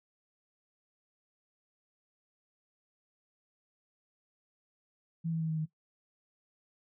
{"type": "tone with pitch steps", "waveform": "sine", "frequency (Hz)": [164.81, 162.63, 160.49, 158.37, 156.28], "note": ["E3", "E3", "E3", "D#3", "D#3"], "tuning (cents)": [0, -23, -46, 31, 8], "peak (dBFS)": -30, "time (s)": [5.24, 5.66], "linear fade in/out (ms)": 20, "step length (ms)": 84, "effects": ["noise-tail reverb RT60 0.1 s tail -18 dB re dry"]}